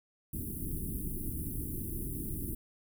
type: band-stop noise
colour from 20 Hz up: pink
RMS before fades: -37 dBFS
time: 0.33-2.55 s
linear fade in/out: 5 ms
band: 360 to 10000 Hz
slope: 48 dB/octave
effects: none